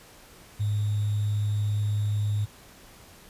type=tone with sample-and-hold; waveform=sine; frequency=104.2 Hz; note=G#2; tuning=6 cents sharp; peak=-23 dBFS; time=0.59-2.46 s; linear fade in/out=20 ms; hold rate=3675 Hz; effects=pink hiss -51 dBFS RMS until 3.29 s + resampled to 32000 Hz